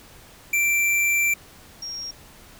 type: tone pair in turn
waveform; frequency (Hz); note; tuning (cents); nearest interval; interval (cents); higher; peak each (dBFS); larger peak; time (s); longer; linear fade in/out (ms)
square / sine; 2349 / 5587; D7 / F8; 0 / 0; octave + minor third; 1500; second; -19 / -30; first; 0.53-1.34 / 1.82-2.11; first; 5
effects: pink hiss -48 dBFS RMS until 2.59 s